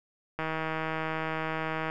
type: click train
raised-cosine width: 0.5 ms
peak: -17 dBFS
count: 241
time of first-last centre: 0.39-1.899 s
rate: 159 Hz
effects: none